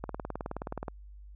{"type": "click train", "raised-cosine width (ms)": 1, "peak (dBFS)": -21, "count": 17, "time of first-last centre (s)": [0.04, 0.882], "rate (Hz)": 19, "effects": ["added 50 Hz sine -46 dBFS peak until 1.35 s"]}